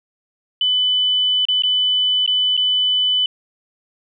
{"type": "tone with dropouts", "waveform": "sine", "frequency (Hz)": 3000, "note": "F#7", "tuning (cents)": 23, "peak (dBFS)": -14, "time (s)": [0.61, 3.26], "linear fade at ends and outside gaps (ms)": 2, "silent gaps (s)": [[1.453, 1.485], [1.622, 1.635], [2.263, 2.276], [2.568, 2.575]], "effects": []}